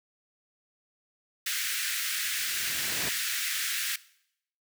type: high-pass noise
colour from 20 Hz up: pink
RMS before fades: -31 dBFS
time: 1.46-3.96 s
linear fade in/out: 5 ms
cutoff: 1500 Hz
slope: 48 dB/octave
type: noise with exponential growth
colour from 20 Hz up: pink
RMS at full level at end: -34 dBFS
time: 1.94-3.09 s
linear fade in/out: 1 ms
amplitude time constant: 250 ms
effects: noise-tail reverb RT60 0.7 s tail -19 dB re dry + high-pass 100 Hz 12 dB/octave